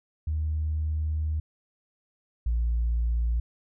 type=tone pair in turn; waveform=sine; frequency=77.4 / 57.98 Hz; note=D#2 / A#1; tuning=-9 / -9 cents; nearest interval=perfect fourth; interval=500 cents; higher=first; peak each=-24 / -21 dBFS; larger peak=second; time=0.27-1.4 / 2.46-3.4 s; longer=first; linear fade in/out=5 ms; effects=tanh soft clip ceiling -20 dBFS